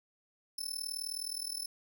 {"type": "tone with amplitude modulation", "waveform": "25% pulse", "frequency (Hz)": 5274, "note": "E8", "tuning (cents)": 0, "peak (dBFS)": -28, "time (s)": [0.58, 1.66], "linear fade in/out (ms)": 5, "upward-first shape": "sine", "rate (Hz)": 39.4, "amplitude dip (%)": 90, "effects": []}